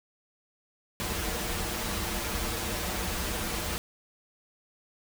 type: noise with comb filter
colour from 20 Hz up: pink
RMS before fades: -32 dBFS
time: 1-3.78 s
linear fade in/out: 0 ms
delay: 7.4 ms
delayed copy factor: -0.75
effects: none